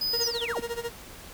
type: tone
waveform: square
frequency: 5000 Hz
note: D#8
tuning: 8 cents sharp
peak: -26 dBFS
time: 0.01-0.28 s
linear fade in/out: 5 ms
type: tone with tremolo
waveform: 40% pulse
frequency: 469.4 Hz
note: A#4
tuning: 12 cents sharp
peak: -27 dBFS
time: 0.13-0.9 s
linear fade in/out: 5 ms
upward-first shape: sine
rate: 14 Hz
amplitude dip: 90%
type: linear sweep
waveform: sine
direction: down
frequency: 6710 to 145.7 Hz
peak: -30 dBFS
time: 0.21-0.6 s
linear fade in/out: 2 ms
effects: pink hiss -45 dBFS RMS until 1.33 s